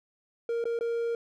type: tone with dropouts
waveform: triangle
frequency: 466.2 Hz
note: A#4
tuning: in tune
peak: -25 dBFS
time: 0.49-1.15 s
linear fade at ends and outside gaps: 2 ms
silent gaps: 0.641-0.654 / 0.79-0.809 s
effects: none